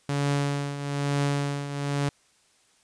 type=tone with tremolo; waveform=sawtooth; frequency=142.3 Hz; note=C#3; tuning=46 cents sharp; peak=-18 dBFS; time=0.09-2.09 s; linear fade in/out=2 ms; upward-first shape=triangle; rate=1.1 Hz; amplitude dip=70%; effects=white hiss -63 dBFS RMS until 2.83 s + resampled to 22050 Hz